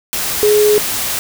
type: tone in noise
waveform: sine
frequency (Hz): 420.2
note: G#4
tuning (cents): +20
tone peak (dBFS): -8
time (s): 0.43-0.78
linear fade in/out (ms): 0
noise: white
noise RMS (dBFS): -19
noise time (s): 0.13-1.19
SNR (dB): +8
effects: none